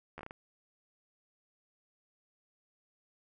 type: slowing click train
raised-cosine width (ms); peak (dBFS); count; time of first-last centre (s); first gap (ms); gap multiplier
0.5; -29; 6; 0.18-0.309; 12; 1.39
effects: none